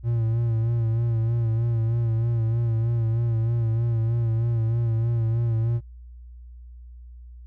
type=tone with vibrato; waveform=triangle; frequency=115 Hz; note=A#2; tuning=23 cents flat; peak=-18 dBFS; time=0.03-5.81 s; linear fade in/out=50 ms; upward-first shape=sine; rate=3.2 Hz; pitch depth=45 cents each way; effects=added 60 Hz sine -40 dBFS peak until 7.46 s